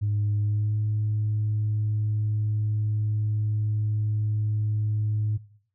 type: tone with pitch glide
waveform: sine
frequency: 103.9 to 106.57 Hz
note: G#2 to G#2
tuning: +1 to +45 cents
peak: -21 dBFS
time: 0.01-5.38 s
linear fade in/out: 20 ms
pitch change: +44 cents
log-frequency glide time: 0.4-0.78 s
effects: noise-tail reverb RT60 0.6 s tail -19 dB re dry + tanh soft clip ceiling -19 dBFS